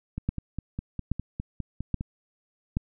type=two click trains; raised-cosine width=5 ms; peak=-19 / -13 dBFS; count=10 / 4; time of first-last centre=0.18-2.009 / 0.29-2.769 s; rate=4.92 / 1.21 Hz; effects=none